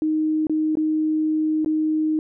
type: tone with dropouts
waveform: sine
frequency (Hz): 311.1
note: D#4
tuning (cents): 0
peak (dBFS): -18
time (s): 0.02-2.19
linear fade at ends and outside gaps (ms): 1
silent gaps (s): 0.469-0.496 / 0.754-0.771 / 1.647-1.66
effects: none